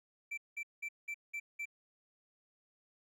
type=tone bursts; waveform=triangle; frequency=2337 Hz; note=D7; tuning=9 cents flat; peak=-36 dBFS; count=6; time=0.31-1.656 s; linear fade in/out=10 ms; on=66 ms; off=190 ms; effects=none